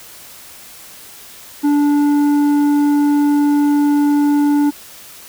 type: tone with tanh clipping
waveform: sine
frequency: 290.8 Hz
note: D4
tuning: 17 cents flat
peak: -12 dBFS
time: 1.63-4.71 s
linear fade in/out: 20 ms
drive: 8 dB
effects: white hiss -38 dBFS RMS until 5.28 s